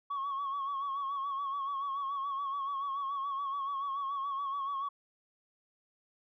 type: tone with vibrato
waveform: sine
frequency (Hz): 1108.7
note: C#6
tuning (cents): 0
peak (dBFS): -31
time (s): 0.1-4.89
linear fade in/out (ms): 10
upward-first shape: sine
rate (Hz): 7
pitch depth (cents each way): 54
effects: tanh soft clip ceiling -30 dBFS